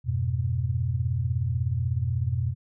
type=chord; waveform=sine; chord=F diminished; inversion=none; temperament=equal; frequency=87.31 / 103.83 / 123.47 Hz; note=F2 / Ab2 / Cb3; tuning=0 / 0 / 0 cents; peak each=-28 / -31 / -26 dBFS; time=0.04-2.55 s; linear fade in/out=50 ms; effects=none